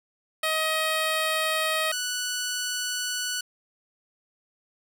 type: tone pair in turn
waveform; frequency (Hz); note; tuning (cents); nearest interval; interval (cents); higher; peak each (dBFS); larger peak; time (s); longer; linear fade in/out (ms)
10% pulse; 631 / 1480.5; D#5 / F#6; +24 / +1; octave + minor third; 1477; second; -15 / -19; first; 0.43-1.92 / 1.92-3.41; neither; 5
effects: none